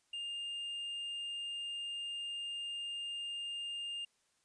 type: tone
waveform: triangle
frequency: 2811 Hz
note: F7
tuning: 11 cents sharp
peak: -37 dBFS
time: 0.13-4.05 s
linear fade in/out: 5 ms
effects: white hiss -75 dBFS RMS until 4.44 s + resampled to 22050 Hz